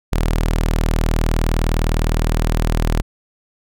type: tone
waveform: sawtooth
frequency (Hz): 39.76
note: D#1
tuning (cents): +38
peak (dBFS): -11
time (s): 0.12-3.02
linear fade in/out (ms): 10
effects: none